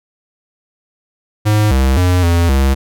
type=tone with pitch steps; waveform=square; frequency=106.1 / 66.1 / 90.2 / 85.3 / 67.5 Hz; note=G#2 / C2 / F#2 / F2 / C#2; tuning=+38 / +18 / -44 / -40 / -45 cents; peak=-10 dBFS; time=1.45-2.75 s; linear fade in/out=20 ms; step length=260 ms; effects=none